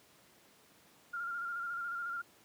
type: tone with vibrato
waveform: sine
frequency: 1396.9 Hz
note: F6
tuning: in tune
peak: -36 dBFS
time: 1.13-2.22 s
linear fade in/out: 10 ms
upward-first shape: square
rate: 14 Hz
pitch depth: 28 cents each way
effects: pink hiss -63 dBFS RMS until 2.44 s + high-pass 150 Hz 12 dB/octave